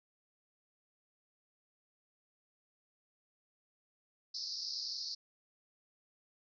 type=band-pass noise; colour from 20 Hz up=white; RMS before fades=-41 dBFS; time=4.34-5.15 s; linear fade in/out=10 ms; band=4300 to 5400 Hz; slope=96 dB/octave; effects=none